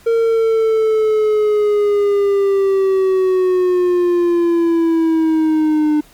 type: linear sweep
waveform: triangle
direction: down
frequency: 460.6 to 300 Hz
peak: -9 dBFS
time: 0.06-6.01 s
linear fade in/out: 10 ms
effects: pink hiss -47 dBFS RMS until 6.13 s + MP3 96 kbps